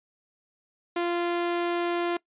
sawtooth tone, 346.4 Hz, F4, 14 cents flat, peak -21 dBFS, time 0.96-2.17 s, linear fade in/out 5 ms, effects noise-tail reverb RT60 0.1 s tail -22 dB re dry + resampled to 8000 Hz

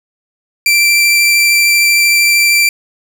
sawtooth tone with vibrato, 2349 Hz, D7, in tune, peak -4 dBFS, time 0.66-2.69 s, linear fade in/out 2 ms, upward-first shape sine, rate 13 Hz, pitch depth 9 cents each way, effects none

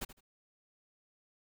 pink noise with echo, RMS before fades -38 dBFS, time 0.01-0.05 s, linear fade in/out 10 ms, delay 79 ms, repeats 2, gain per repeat -14 dB, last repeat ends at 0.208 s, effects none

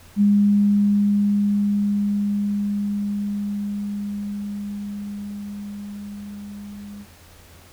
sine tone with level ramp, 204 Hz, G#3, 31 cents flat, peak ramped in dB -12 to -34 dBFS, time 0.16-7.06 s, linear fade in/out 50 ms, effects added 85 Hz sine -49 dBFS peak until 7.72 s + pink hiss -49 dBFS RMS until 7.72 s

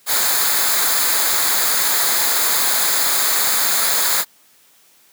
white noise with comb filter, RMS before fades -17 dBFS, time 0.06-4.25 s, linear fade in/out 50 ms, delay 0.35 ms, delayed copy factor -0.65, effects white hiss -53 dBFS RMS until 5.12 s + high-pass 150 Hz 12 dB/octave

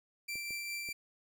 sawtooth tone with tremolo, 2349 Hz, D7, in tune, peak -33 dBFS, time 0.28-0.93 s, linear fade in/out 10 ms, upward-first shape triangle, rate 4.9 Hz, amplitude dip 30%
clicks, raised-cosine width 2 ms, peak -39 dBFS, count 3, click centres 0.356 / 0.507 / 0.889 s
effects none

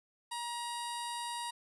15% pulse tone with notch filter, 950 Hz, A#5, 33 cents sharp, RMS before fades -39 dBFS, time 0.31-1.51 s, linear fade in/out 10 ms, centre 2300 Hz, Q 0.87, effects resampled to 24000 Hz + 12-bit

